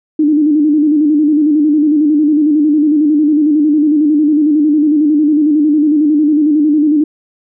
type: tone with vibrato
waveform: sine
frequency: 300.5 Hz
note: D4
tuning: 40 cents sharp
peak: -7 dBFS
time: 0.19-7.04 s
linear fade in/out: 5 ms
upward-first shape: square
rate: 11 Hz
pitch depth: 57 cents each way
effects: none

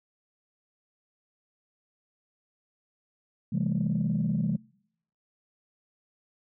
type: chord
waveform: sine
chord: A minor seventh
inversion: first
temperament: equal with one note detuned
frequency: 130.81 / 164.81 / 199.54 / 220 Hz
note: C3 / E3 / G3 / A3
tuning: 0 / 0 / +31 / 0 cents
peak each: -31 / -28 / -29 / -31 dBFS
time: 3.52-4.57 s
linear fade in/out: 10 ms
effects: noise-tail reverb RT60 0.7 s tail -26 dB re dry + tanh soft clip ceiling -18 dBFS

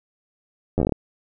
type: slowing click train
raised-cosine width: 2 ms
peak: -8 dBFS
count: 9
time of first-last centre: 0.78-0.922 s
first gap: 10 ms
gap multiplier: 1.16
effects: none

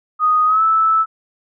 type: tone with pitch glide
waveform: sine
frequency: 1244 to 1311.9 Hz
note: D#6 to E6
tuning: -1 to -9 cents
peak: -11 dBFS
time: 0.19-1.06 s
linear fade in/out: 50 ms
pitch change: +92 cents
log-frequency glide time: 0.46-0.62 s
effects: none

